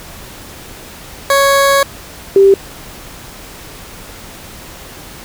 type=tone pair in turn; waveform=20% pulse / sine; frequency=554.4 / 392 Hz; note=C#5 / G4; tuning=0 / 0 cents; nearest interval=tritone; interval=600 cents; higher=first; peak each=-3 dBFS; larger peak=neither; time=1.3-1.83 / 2.36-2.54 s; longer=first; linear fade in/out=2 ms; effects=pink hiss -33 dBFS RMS until 5.24 s